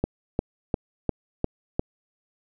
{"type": "click train", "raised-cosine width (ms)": 2, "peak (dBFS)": -9, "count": 6, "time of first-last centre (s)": [0.04, 1.794], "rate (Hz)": 2.85, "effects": []}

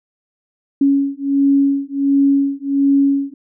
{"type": "beating tone pair", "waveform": "sine", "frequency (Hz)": [277.2, 278.6], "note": ["C#4", "C#4"], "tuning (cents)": [0, 9], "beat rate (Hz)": 1.4, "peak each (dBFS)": -15, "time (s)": [0.81, 3.34], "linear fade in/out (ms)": 5, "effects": []}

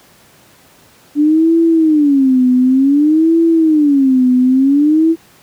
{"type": "tone with vibrato", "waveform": "sine", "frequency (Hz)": 289, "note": "D4", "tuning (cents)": -28, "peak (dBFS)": -7, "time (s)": [1.15, 5.16], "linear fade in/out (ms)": 50, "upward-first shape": "sine", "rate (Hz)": 0.55, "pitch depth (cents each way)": 240, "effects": ["pink hiss -46 dBFS RMS until 5.42 s", "high-pass 100 Hz 12 dB/octave"]}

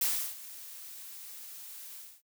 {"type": "noise with ADSR envelope", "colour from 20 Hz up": "blue", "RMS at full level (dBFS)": -28, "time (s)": [0.01, 2.22], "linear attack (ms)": 6, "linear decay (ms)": 330, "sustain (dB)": -18, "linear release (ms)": 240, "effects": ["noise-tail reverb RT60 0.1 s tail -26 dB re dry"]}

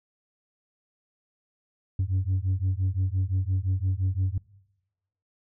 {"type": "beating tone pair", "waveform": "sine", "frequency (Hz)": [91.5, 97.3], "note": ["F#2", "G2"], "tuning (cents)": [-19, -12], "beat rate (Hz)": 5.8, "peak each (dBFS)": -24, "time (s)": [1.99, 4.38], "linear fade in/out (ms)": 5, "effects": ["noise-tail reverb RT60 1.0 s tail -25 dB re dry", "tanh soft clip ceiling -20 dBFS"]}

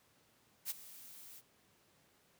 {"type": "noise with ADSR envelope", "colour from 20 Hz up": "blue", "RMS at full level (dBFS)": -37, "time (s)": [0.65, 1.42], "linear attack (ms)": 52, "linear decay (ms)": 22, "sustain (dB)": -17, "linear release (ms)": 42, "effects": ["pink hiss -70 dBFS RMS until 2.39 s", "high-pass 100 Hz 12 dB/octave"]}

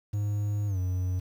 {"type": "tone with pitch glide", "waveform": "triangle", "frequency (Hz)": [103.4, 91.59], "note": ["G#2", "F#2"], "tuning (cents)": [-7, -17], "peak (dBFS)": -24, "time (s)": [0.13, 1.2], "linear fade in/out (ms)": 10, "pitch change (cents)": -210, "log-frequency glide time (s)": [0.67, 0.78], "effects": ["9-bit"]}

